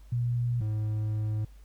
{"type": "tone pair in turn", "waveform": ["sine", "triangle"], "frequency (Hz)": [120.5, 107.35], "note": ["B2", "A2"], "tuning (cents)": [-42, -42], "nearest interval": "major second", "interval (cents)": 200, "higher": "first", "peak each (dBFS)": -25, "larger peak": "neither", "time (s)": [[0.12, 0.61], [0.61, 1.45]], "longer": "second", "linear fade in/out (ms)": 5, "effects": ["added 50 Hz sine -48 dBFS peak until 1.64 s", "pink hiss -65 dBFS RMS until 1.64 s"]}